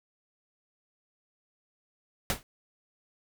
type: noise with exponential decay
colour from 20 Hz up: pink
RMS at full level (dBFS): -24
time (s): 2.3-2.43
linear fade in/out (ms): 1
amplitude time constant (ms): 28
effects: none